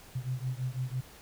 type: beating tone pair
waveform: sine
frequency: 125.4 / 131.4 Hz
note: B2 / C3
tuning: +27 / +8 cents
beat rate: 6 Hz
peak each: -34 / -35 dBFS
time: 0.15-1.01 s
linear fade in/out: 10 ms
effects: pink hiss -53 dBFS RMS until 1.21 s